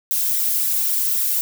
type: noise with flanger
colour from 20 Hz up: violet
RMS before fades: -20 dBFS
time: 0.11-1.41 s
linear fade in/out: 0 ms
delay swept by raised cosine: 0.52 to 1.92 ms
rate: 3.7 Hz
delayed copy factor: +0.5
effects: none